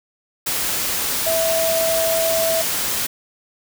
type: tone in noise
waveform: sine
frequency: 655 Hz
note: E5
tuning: 11 cents flat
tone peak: -18 dBFS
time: 1.26-2.62 s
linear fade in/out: 10 ms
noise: white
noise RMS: -22 dBFS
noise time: 0.46-3.07 s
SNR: +1 dB
effects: none